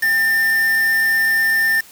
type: tone with quantisation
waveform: triangle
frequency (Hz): 1796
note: A6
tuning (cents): +35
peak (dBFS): -12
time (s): 0.02-1.81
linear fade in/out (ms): 10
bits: 4
effects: white hiss -44 dBFS RMS until 1.91 s